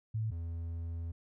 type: tone pair in turn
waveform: sine / triangle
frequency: 110 / 83.61 Hz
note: A2 / E2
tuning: 0 / +25 cents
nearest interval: perfect fourth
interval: 475 cents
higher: first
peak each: -31 / -34 dBFS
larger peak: first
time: 0.14-0.31 / 0.31-1.12 s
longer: second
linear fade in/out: 10 ms
effects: none